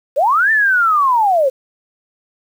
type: linear two-way sweep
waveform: sine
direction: up then down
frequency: 502 to 1802 to 502 Hz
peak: -10 dBFS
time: 0.16-1.5 s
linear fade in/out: 20 ms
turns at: 0.51 s
effects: 7-bit